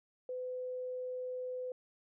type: tone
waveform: sine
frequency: 505 Hz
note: B4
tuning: 39 cents sharp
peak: -37 dBFS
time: 0.29-1.72 s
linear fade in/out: 2 ms
effects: none